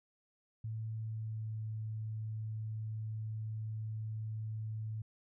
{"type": "tone with pitch glide", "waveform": "sine", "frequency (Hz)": [110.7, 109.3], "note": ["A2", "A2"], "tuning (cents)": [11, -11], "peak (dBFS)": -37, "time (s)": [0.64, 5.02], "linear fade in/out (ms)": 5, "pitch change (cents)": -22, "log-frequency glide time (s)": [0.93, 1.61], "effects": []}